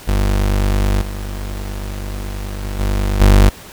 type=tone with level steps; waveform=35% pulse; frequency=49.26 Hz; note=G1; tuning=9 cents sharp; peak=-11 / -21 / -19 / -13 / -4 dBFS; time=0.07-3.5 s; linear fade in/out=20 ms; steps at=1.01 / 2.63 / 2.79 / 3.2 s; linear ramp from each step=10 ms; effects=pink hiss -37 dBFS RMS until 3.72 s

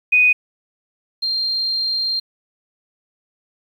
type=tone pair in turn; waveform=sine; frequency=2489 / 4186 Hz; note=D#7 / C8; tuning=0 / 0 cents; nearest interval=major sixth; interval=900 cents; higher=second; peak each=-10 / -18 dBFS; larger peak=first; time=0.12-0.33 / 1.22-2.2 s; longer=second; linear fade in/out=10 ms; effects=8-bit

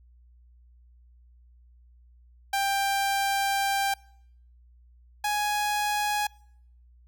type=tone pair in turn; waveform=sawtooth; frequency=790 / 833 Hz; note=G5 / G#5; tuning=+13 / +5 cents; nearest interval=minor second; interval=92 cents; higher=second; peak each=-20 / -21 dBFS; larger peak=first; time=2.53-3.94 / 5.24-6.27 s; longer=first; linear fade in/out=5 ms; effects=noise-tail reverb RT60 0.7 s tail -26 dB re dry + added 60 Hz sine -53 dBFS peak until 7.07 s

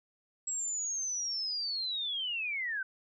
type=linear sweep; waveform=sine; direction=down; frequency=7720 to 1500 Hz; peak=-32 dBFS; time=0.47-2.83 s; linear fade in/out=5 ms; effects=none

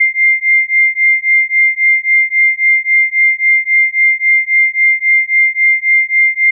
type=beating tone pair; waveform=sine; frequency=2100 / 2103.7 Hz; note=C7 / C7; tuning=+6 / +9 cents; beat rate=3.7 Hz; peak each=-11 dBFS; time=0-6.51 s; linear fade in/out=10 ms; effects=none

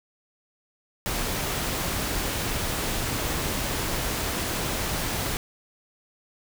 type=noise; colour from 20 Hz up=pink; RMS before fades=-28 dBFS; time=1.06-5.37 s; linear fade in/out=0 ms; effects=none

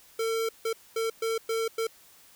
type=tone bursts at uneven times; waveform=square; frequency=451.3 Hz; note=A4; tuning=44 cents sharp; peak=-27 dBFS; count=6; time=0.19-0.49 / 0.65-0.73 / 0.96-1.1 / 1.22-1.38 / 1.49-1.68 / 1.78-1.87 s; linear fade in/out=5 ms; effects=white hiss -56 dBFS RMS until 2.35 s

